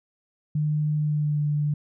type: tone with pitch glide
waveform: sine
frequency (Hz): 151.1 to 147.99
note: D3 to D3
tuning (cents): +50 to +14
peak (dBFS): -21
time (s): 0.55-1.74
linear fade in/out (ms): 5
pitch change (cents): -36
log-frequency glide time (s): 0.97-1.43
effects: none